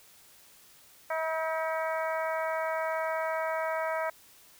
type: harmonic tone with a mistuned harmonic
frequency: 320.9 Hz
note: E4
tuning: 46 cents flat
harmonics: 2 / 3 / 4 / 5 / 6 / 7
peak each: -31 / -35 / -37 / -39 / -41 / -42 dBFS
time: 1.1-4.1 s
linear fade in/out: 5 ms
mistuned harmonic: 5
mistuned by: -22 cents
effects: white hiss -57 dBFS RMS until 4.59 s